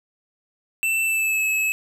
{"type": "tone with pitch glide", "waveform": "square", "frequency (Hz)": [2667, 2587], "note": ["E7", "E7"], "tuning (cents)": [20, -33], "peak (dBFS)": -20, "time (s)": [0.83, 1.72], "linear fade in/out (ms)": 0, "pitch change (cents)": -53, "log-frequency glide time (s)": [1.03, 1.43], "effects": []}